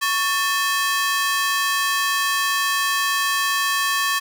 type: ring-modulated tone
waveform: sawtooth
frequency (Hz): 1445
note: F#6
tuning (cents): -41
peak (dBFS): -12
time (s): 0.01-4.2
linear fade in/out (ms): 20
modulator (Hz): 331
effects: none